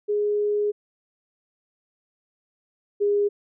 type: tone pair in turn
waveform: sine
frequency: 415.3 / 408.9 Hz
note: G#4 / G#4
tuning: 0 / -27 cents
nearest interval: unison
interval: 27 cents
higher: first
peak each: -20 / -18 dBFS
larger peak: second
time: 0.08-0.72 / 3-3.29 s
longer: first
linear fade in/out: 20 ms
effects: none